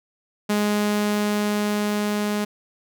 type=tone with level ramp; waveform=sawtooth; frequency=208.1 Hz; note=G#3; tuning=4 cents sharp; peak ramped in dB=-15 to -18 dBFS; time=0.49-2.45 s; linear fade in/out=10 ms; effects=none